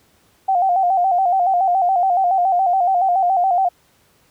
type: tone with vibrato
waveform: sine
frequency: 738 Hz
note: F#5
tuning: 5 cents flat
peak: -13 dBFS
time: 0.48-3.69 s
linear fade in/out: 10 ms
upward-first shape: square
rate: 7.1 Hz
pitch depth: 74 cents each way
effects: pink hiss -57 dBFS RMS until 4.3 s + high-pass 60 Hz 12 dB/octave